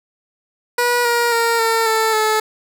15% pulse tone with pitch steps, 484.8 / 474 / 463.4 / 453.1 / 443 / 433.2 Hz, B4 / A#4 / A#4 / A#4 / A4 / A4, -32 / +29 / -10 / -49 / +12 / -27 cents, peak -8 dBFS, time 0.78-2.4 s, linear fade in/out 5 ms, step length 270 ms, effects none

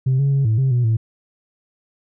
sine tone with pitch steps, 130.8 / 139.2 / 137.8 / 110 / 133.2 / 122.3 / 112 Hz, C3 / C#3 / C#3 / A2 / C3 / B2 / A2, 0 / +8 / -10 / 0 / +31 / -16 / +31 cents, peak -12 dBFS, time 0.06-0.97 s, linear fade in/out 10 ms, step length 130 ms, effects tanh soft clip ceiling -12 dBFS

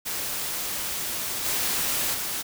white noise with level steps, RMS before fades -30 / -26 / -30 dBFS, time 0.05-2.43 s, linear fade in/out 20 ms, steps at 1.44 / 2.13 s, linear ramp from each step 20 ms, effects none

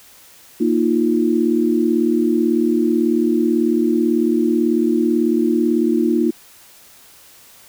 sine chord, Bb suspended fourth, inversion none, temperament equal, 233.1 / 311.1 / 349.2 Hz, Bb3 / Eb4 / F4, 0 / 0 / 0 cents, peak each -18 dBFS, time 0.6-6.31 s, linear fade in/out 10 ms, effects white hiss -46 dBFS RMS until 7.68 s

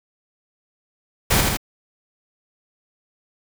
pink noise with echo, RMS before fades -17 dBFS, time 1.3-1.41 s, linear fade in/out 10 ms, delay 81 ms, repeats 2, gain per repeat -3 dB, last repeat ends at 1.572 s, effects none

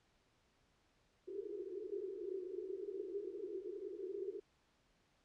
pink band-pass noise, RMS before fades -45 dBFS, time 1.27-4.4 s, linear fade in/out 10 ms, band 360 to 420 Hz, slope 96 dB/octave, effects pink hiss -75 dBFS RMS until 5.24 s + low-pass 6000 Hz 12 dB/octave

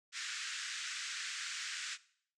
pink band-pass noise, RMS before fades -42 dBFS, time 0.12-1.98 s, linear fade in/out 50 ms, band 1400 to 7900 Hz, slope 48 dB/octave, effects noise-tail reverb RT60 0.6 s tail -19 dB re dry

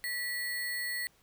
sine tone with sample-and-hold, 1947 Hz, B6, 25 cents flat, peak -32 dBFS, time 0.04-1.07 s, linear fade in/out 0 ms, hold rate 6300 Hz, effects pink hiss -66 dBFS RMS until 1.22 s

